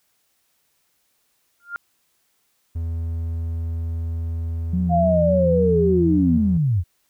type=tone with exponential growth; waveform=sine; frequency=1400 Hz; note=F6; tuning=4 cents sharp; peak=-22 dBFS; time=1.6-1.76 s; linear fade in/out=0 ms; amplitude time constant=34 ms
type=tone; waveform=triangle; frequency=82.6 Hz; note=E2; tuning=4 cents sharp; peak=-21 dBFS; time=2.75-6.58 s; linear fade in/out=10 ms
type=tone with vibrato; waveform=sine; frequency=174.7 Hz; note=F3; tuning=1 cent sharp; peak=-19 dBFS; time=4.73-6.38 s; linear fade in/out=5 ms; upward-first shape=triangle; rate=3.6 Hz; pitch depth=91 cents each way
type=linear sweep; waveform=sine; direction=down; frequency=713 to 77.4 Hz; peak=-16 dBFS; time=4.89-6.84 s; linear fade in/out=50 ms
effects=white hiss -67 dBFS RMS until 7.09 s